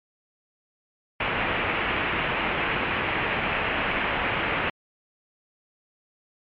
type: low-pass noise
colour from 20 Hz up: white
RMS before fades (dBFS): -26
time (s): 1.2-4.7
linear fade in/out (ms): 5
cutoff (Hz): 2800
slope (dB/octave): 48
effects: MP3 48 kbps